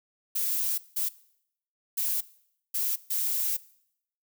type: noise bursts at uneven times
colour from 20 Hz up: violet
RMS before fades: -28 dBFS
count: 5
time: 0.35-0.78 / 0.96-1.09 / 1.97-2.21 / 2.74-2.96 / 3.1-3.57 s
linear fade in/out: 10 ms
effects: noise-tail reverb RT60 0.7 s tail -20 dB re dry